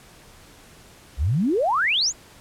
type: exponential sweep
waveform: sine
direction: up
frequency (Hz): 58 to 7459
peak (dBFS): -18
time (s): 1.17-2.13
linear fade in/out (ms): 50
effects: pink hiss -49 dBFS RMS until 2.4 s + low-pass 12000 Hz 12 dB/octave